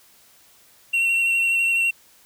triangle tone with vibrato, 2727 Hz, F7, 42 cents flat, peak -16 dBFS, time 0.93-1.91 s, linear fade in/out 10 ms, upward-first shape sine, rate 12 Hz, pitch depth 17 cents each way, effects white hiss -54 dBFS RMS until 2.25 s

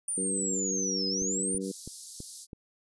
sine linear two-way sweep, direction down then up, 9397 to 5000 to 9397 Hz, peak -29 dBFS, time 0.08-1.58 s, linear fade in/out 2 ms, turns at 1.08 s
harmonic tone, 96 Hz, G2, 36 cents flat, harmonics 2 / 3 / 4 / 5, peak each -35 / -37 / -38 / -39 dBFS, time 0.17-1.72 s, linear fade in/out 10 ms
click train, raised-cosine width 3 ms, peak -28 dBFS, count 5, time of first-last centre 1.22-2.531 s, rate 3.05 Hz
white high-pass noise, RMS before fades -42 dBFS, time 1.6-2.47 s, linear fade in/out 50 ms, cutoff 4100 Hz, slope 48 dB/octave
effects resampled to 24000 Hz

